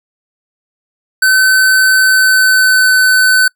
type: tone with pitch glide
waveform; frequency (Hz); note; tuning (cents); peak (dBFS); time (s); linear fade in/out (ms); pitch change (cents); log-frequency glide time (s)
square; 1525 to 1513.6; G6 to F#6; -48 to +39; -7; 1.22-3.48; 5; -13; 2.01-2.92
effects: noise-tail reverb RT60 0.1 s tail -25 dB re dry